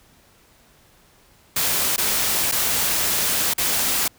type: noise with dropouts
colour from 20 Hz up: white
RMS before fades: -21 dBFS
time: 1.56-4.08 s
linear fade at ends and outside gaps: 5 ms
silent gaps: 1.963-1.979 / 2.515-2.521 / 3.537-3.58 s
effects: pink hiss -55 dBFS RMS until 4.18 s